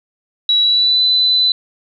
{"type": "tone with pitch glide", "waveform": "sine", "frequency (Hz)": [3900, 4005], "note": ["B7", "B7"], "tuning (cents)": [-23, 23], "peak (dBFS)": -10, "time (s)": [0.49, 1.52], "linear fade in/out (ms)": 2, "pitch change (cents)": 46, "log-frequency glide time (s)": [0.61, 1.02], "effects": []}